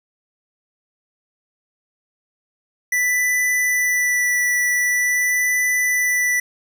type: tone with vibrato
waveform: square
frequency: 1975.5 Hz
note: B6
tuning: in tune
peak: -17 dBFS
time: 2.92-6.4 s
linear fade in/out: 5 ms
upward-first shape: sine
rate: 0.45 Hz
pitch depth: 12 cents each way
effects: none